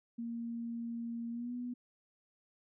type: tone with pitch glide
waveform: sine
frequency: 233.1 to 245 Hz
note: A#3 to B3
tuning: 0 to -14 cents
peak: -37 dBFS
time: 0.18-1.74 s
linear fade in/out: 10 ms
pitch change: +86 cents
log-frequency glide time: 1.31-1.53 s
effects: none